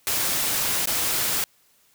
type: noise with dropouts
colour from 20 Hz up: white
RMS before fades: -24 dBFS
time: 0.07-1.44 s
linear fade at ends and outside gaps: 1 ms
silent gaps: 0.857-0.873 s
effects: white hiss -61 dBFS RMS until 1.94 s